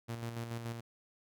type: tone with tremolo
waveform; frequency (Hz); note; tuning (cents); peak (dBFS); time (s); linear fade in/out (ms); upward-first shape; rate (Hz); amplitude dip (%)
sawtooth; 116.54; A#2; 0; -33; 0.08-0.81; 20; square; 7; 45
effects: none